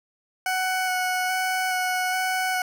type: tone with vibrato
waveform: 20% pulse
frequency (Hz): 741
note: F#5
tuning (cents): +2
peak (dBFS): -18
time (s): 0.46-2.62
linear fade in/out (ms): 2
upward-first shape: square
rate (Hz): 1.2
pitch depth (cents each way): 10
effects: none